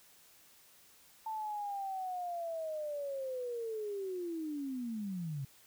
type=linear sweep; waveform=sine; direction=down; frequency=888 to 130.5 Hz; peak=-36 dBFS; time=1.26-5.45 s; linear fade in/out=5 ms; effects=white hiss -62 dBFS RMS until 5.66 s